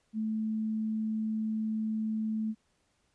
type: tone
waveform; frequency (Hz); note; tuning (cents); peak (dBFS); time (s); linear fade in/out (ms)
sine; 218.4; A3; -13; -29; 0.13-2.55; 50
effects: pink hiss -73 dBFS RMS until 3.14 s + resampled to 22050 Hz

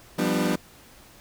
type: chord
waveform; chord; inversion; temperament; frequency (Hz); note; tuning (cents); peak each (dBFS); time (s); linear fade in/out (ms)
30% pulse; G dominant seventh; third; equal with one note detuned; 174.61 / 196 / 246.9 / 300.5; F3 / G3 / B3 / D4; 0 / 0 / 0 / +40; -25 / -25 / -25 / -25; 0.18-0.56; 10
effects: pink hiss -51 dBFS RMS until 1.2 s

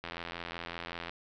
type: click train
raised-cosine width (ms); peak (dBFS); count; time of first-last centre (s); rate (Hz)
0.3; -22; 91; 0.04-1.095; 85.3
effects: low-pass 5000 Hz 12 dB/octave

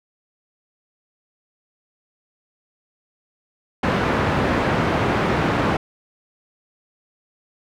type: band-pass noise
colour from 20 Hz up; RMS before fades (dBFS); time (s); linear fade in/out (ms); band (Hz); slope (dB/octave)
pink; -20; 3.83-5.77; 5; 100 to 1800; 12
effects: none

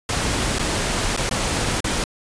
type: noise with dropouts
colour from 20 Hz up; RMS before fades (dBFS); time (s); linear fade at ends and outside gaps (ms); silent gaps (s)
pink; -22; 0.09-2.04; 2; 0.586-0.593 / 1.165-1.174 / 1.294-1.311 / 1.805-1.843
effects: resampled to 22050 Hz

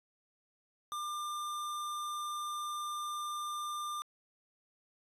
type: tone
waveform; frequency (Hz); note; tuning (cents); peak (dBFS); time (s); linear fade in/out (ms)
square; 1197; D6; +33; -37; 0.92-4.02; 0
effects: resampled to 32000 Hz + 12-bit

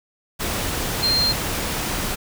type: tone in noise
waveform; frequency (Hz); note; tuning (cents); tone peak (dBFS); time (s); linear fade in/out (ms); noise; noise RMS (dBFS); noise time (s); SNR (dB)
sine; 4186; C8; 0; -17; 1.02-1.33; 20; pink; -25; 0.39-2.16; +5
effects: none

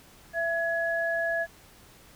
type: tone pair together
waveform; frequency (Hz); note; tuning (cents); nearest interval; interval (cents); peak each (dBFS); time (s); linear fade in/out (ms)
sine; 668 / 1684.2; E5 / G#6; +23 / +24; octave + major third; 1601; -28; 0.33-1.47; 50
effects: pink hiss -54 dBFS RMS until 2.15 s

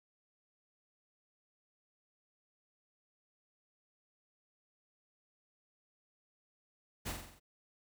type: noise with echo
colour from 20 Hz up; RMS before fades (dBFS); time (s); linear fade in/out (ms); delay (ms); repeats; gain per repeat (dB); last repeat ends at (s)
pink; -39; 7.05-7.13; 20; 45; 6; -4; 7.4
effects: none

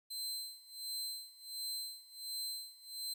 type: tone with tremolo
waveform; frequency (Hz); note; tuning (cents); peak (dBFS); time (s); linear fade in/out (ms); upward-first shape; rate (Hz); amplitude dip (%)
sawtooth; 4100; C8; -36; -35; 0.1-3.14; 10; sine; 1.4; 90
effects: 12-bit

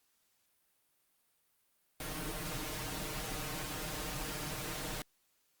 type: noise with comb filter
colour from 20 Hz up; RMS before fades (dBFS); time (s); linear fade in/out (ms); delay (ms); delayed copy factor
pink; -40; 2-5.02; 2; 6.5; +0.85
effects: white hiss -75 dBFS RMS until 5.6 s + Opus 48 kbps

